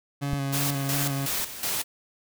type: tone with vibrato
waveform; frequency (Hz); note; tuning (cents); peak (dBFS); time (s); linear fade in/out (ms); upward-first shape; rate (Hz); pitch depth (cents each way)
30% pulse; 139.6; C#3; +13; -24; 0.21-1.27; 20; square; 2.8; 21
type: click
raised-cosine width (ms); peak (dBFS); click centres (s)
5; -16; 0.333
type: noise with tremolo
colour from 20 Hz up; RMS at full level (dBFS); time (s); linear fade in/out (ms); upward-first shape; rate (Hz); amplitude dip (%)
white; -28; 0.52-1.84; 20; square; 2.7; 70
effects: none